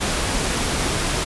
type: noise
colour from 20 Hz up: pink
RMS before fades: -22 dBFS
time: 0-1.25 s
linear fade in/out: 20 ms
effects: resampled to 24000 Hz